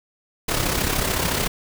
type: noise with amplitude modulation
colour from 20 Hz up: pink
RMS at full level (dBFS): -20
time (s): 0.48-1.48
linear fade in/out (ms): 10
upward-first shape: sine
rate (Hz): 33.7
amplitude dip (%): 55
effects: none